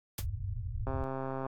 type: noise with exponential decay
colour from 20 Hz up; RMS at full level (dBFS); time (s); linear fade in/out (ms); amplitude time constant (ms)
white; -32; 0.18-0.26; 5; 17
type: low-pass noise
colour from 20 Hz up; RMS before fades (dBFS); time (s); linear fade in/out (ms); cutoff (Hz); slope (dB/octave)
white; -36; 0.19-1.04; 0; 120; 96
type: click train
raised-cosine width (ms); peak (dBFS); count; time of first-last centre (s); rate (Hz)
1; -23; 80; 0.87-1.464; 133
effects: AAC 64 kbps